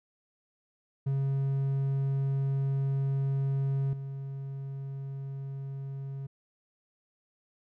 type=tone with level steps; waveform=triangle; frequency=136.7 Hz; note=C#3; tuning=24 cents flat; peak=-24 / -33 dBFS; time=1.06-6.27 s; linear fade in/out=10 ms; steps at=3.93 s; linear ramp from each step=2 ms; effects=none